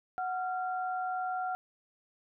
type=tone pair together; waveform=sine; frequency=739.5 / 1382 Hz; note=F#5 / F6; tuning=-1 / -19 cents; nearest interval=major seventh; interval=1082 cents; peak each=-32 / -38 dBFS; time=0.18-1.55 s; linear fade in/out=0 ms; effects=none